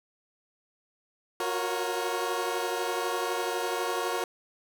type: chord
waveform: 20% pulse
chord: Gb major seventh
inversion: third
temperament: equal with one note detuned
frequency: 358 / 370 / 466.2 / 554.4 Hz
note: F4 / Gb4 / Bb4 / Db5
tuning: +43 / 0 / 0 / 0 cents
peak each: -29 / -31 / -27 / -31 dBFS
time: 1.4-4.24 s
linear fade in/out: 2 ms
effects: none